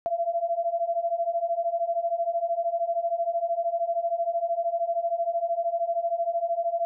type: beating tone pair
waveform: sine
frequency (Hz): 671 / 684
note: E5 / F5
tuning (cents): +31 / -36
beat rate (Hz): 13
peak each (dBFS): -28 / -26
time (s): 0.06-6.85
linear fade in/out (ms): 0
effects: none